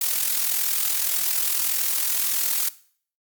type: noise with amplitude modulation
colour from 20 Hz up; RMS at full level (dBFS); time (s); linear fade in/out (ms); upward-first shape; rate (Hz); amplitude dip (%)
blue; -20; 0.01-2.69; 5; sine; 41.7; 65
effects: noise-tail reverb RT60 0.5 s tail -18 dB re dry + Opus 48 kbps